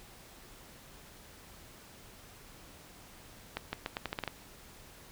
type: accelerating click train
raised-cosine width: 0.3 ms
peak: -18 dBFS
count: 9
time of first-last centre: 3.57-4.277 s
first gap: 160 ms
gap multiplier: 0.82
effects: pink hiss -54 dBFS RMS until 5.11 s